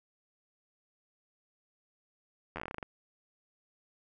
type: slowing click train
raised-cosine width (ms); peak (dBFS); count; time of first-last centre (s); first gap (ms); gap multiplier
0.5; -23; 12; 2.56-2.828; 11; 1.15
effects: none